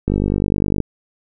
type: click train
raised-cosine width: 3 ms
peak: -5 dBFS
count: 37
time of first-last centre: 0.08-0.803 s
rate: 49.8 Hz
effects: none